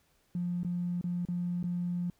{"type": "tone with dropouts", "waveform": "triangle", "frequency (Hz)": 175.9, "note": "F3", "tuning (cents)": 13, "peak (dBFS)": -26, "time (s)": [0.35, 2.1], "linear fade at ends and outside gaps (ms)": 2, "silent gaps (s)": [[0.633, 0.647], [1.012, 1.041], [1.252, 1.286], [1.629, 1.64]], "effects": ["tanh soft clip ceiling -28 dBFS", "pink hiss -70 dBFS RMS until 2.19 s"]}